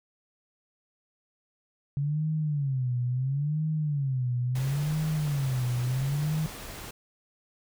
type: tone with vibrato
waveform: sine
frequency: 138.59 Hz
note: C#3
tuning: in tune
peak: -25 dBFS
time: 1.97-6.46 s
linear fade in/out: 0 ms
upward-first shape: sine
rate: 0.73 Hz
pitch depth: 210 cents each way
type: noise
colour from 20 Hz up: pink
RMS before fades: -41 dBFS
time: 4.55-6.91 s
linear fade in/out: 5 ms
effects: none